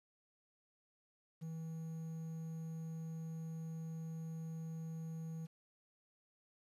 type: tone with quantisation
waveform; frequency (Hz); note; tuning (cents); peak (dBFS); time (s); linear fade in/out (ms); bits
triangle; 161.8; E3; -32; -40; 1.41-5.47; 20; 11
effects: resampled to 32000 Hz